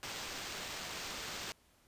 blue noise with sample-and-hold, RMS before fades -43 dBFS, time 0.03-1.52 s, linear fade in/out 0 ms, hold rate 11025 Hz, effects pink hiss -68 dBFS RMS until 1.87 s + resampled to 32000 Hz

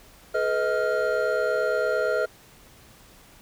triangle tone cluster, 428.7 / 497.5 / 632 / 1397 Hz, A4 / B4 / D#5 / F6, -45 / +13 / +27 / 0 cents, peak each -26 / -25 / -24 / -27 dBFS, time 0.34-2.26 s, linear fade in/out 10 ms, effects pink hiss -52 dBFS RMS until 3.41 s

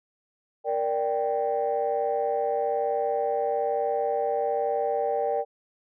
sine chord, G minor, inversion first, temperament equal, 466.2 / 587.3 / 784 Hz, Bb4 / D5 / G5, 0 / 0 / 0 cents, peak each -27 dBFS, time 0.64-5.45 s, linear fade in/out 50 ms, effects tanh soft clip ceiling -16 dBFS

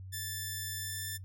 5% pulse tone with pitch glide, 1760 to 1770.2 Hz, A6 to A6, 0 to +10 cents, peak -27 dBFS, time 0.12-1.18 s, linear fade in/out 20 ms, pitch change +10 cents, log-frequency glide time 0.78-1.06 s, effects noise-tail reverb RT60 0.1 s tail -17 dB re dry + added 94 Hz sine -43 dBFS peak until 1.24 s

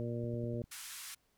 harmonic tone, 118.4 Hz, A#2, 27 cents sharp, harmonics 1 / 2 / 3 / 4 / 5, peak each -38 / -41 / -43 / -44 / -45 dBFS, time 0-0.62 s, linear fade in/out 0 ms
click train, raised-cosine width 5 ms, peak -36 dBFS, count 5, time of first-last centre 0.24-0.64 s, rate 9.99 Hz
white band-pass noise, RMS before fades -47 dBFS, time 0.71-1.15 s, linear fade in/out 10 ms, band 1100 to 12000 Hz, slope 24 dB/octave
effects pink hiss -75 dBFS RMS until 1.37 s

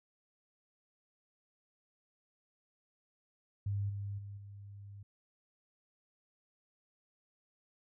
sine tone with level steps, 100.6 Hz, G2, 45 cents sharp, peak -32 / -37 / -43 / -47 dBFS, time 3.66-5.03 s, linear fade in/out 5 ms, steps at 3.89 / 4.18 / 4.37 s, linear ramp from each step 10 ms, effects none

